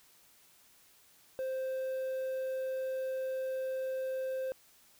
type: tone with quantisation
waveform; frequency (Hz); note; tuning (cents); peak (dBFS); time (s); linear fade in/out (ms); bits
triangle; 523.3; C5; 0; -31; 1.39-4.52; 0; 10
effects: white hiss -63 dBFS RMS until 4.99 s